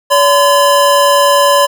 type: tone pair together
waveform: square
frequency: 570 / 1020 Hz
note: C#5 / C6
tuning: +48 / -44 cents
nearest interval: minor seventh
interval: 1008 cents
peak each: -10 dBFS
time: 0.1-1.67 s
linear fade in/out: 20 ms
effects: none